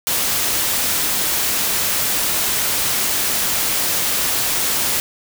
white noise, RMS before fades -19 dBFS, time 0.07-5 s, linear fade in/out 0 ms, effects none

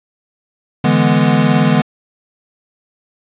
square chord, E dominant seventh, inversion third, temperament equal with one note detuned, 146.83 / 164.81 / 207.7 / 246.1 Hz, D3 / E3 / G#3 / B3, 0 / 0 / 0 / -6 cents, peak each -16 dBFS, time 0.84-1.82 s, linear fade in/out 5 ms, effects resampled to 8000 Hz + 7-bit

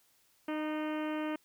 harmonic tone with a mistuned harmonic, 306.8 Hz, D#4, 24 cents flat, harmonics 1 / 2 / 3 / 4 / 5 / 6 / 7 / 8 / 9 / 10, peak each -34 / -40 / -44 / -46 / -48 / -50 / -51 / -52 / -53 / -54 dBFS, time 0.48-1.36 s, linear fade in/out 5 ms, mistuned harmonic 3, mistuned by +22 cents, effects white hiss -69 dBFS RMS until 1.44 s

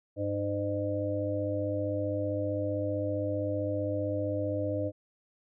harmonic tone with a mistuned harmonic, 101.3 Hz, G#2, 43 cents flat, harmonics 1 / 3 / 5 / 6, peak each -34 / -34 / -34 / -34 dBFS, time 0.16-4.92 s, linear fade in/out 50 ms, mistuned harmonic 5, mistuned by +20 cents, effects none

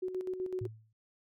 sine tone with tremolo, 370 Hz, F#4, in tune, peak -31 dBFS, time 0.02-0.67 s, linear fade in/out 10 ms, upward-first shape square, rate 7.9 Hz, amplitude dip 55%
sine tone with exponential decay, 110 Hz, A2, in tune, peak -33 dBFS, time 0.61-0.93 s, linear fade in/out 5 ms, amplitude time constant 69 ms
effects noise-tail reverb RT60 0.1 s tail -25 dB re dry + MP3 96 kbps

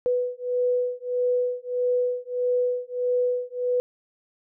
sine beating tone pair, 493.9 / 495.5 Hz, B4 / B4, 0 / +6 cents, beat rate 1.6 Hz, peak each -25 dBFS, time 0.06-3.8 s, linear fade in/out 0 ms, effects none

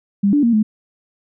sine tone with pitch steps, 200.3 / 291.2 / 234 / 214.9 Hz, G3 / D4 / A#3 / A3, +38 / -15 / +7 / -41 cents, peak -11 dBFS, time 0.23-0.63 s, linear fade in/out 10 ms, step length 100 ms, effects none

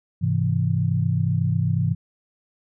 sine chord, Ab augmented, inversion none, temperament equal with one note detuned, 102.69 / 130.81 / 164.81 Hz, Ab2 / C3 / E3, -19 / 0 / 0 cents, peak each -23 dBFS, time 0.21-1.95 s, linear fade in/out 20 ms, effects none

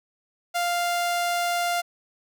sawtooth tone, 698 Hz, F5, 1 cent flat, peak -19 dBFS, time 0.54-1.82 s, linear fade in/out 20 ms, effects none

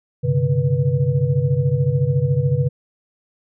sine tone cluster, 97.5 / 131.1 / 145 / 488.3 Hz, G2 / C3 / D3 / B4, -9 / +4 / -22 / -20 cents, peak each -26 / -18 / -19 / -25 dBFS, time 0.23-2.69 s, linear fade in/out 20 ms, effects none

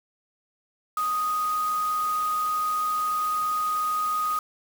sine tone in noise, 1244.5 Hz, D#6, in tune, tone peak -23 dBFS, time 0.97-4.39 s, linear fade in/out 2 ms, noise white, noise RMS -40 dBFS, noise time 0.97-4.39 s, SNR +14 dB, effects none

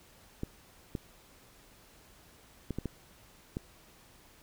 clicks, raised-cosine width 3 ms, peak -21 dBFS, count 6, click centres 0.434 / 0.952 / 2.707 / 2.786 / 2.857 / 3.569 s, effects pink hiss -59 dBFS RMS until 4.42 s

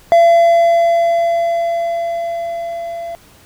triangle tone with level ramp, 678 Hz, E5, 49 cents sharp, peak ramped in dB -3 to -21 dBFS, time 0.12-3.15 s, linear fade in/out 0 ms, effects pink hiss -46 dBFS RMS until 3.45 s

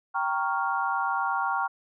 sine chord, G half-diminished seventh, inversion none, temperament equal, 784 / 932.3 / 1108.7 / 1396.9 Hz, G5 / Bb5 / Db6 / F6, 0 / 0 / 0 / 0 cents, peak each -30 dBFS, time 0.14-1.68 s, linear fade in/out 20 ms, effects none

